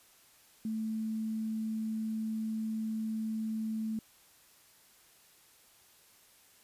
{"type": "tone with quantisation", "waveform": "sine", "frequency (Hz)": 220.1, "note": "A3", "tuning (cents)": 1, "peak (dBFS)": -32, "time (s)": [0.65, 3.99], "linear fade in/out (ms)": 2, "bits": 10, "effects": ["white hiss -62 dBFS RMS until 6.63 s", "resampled to 32000 Hz"]}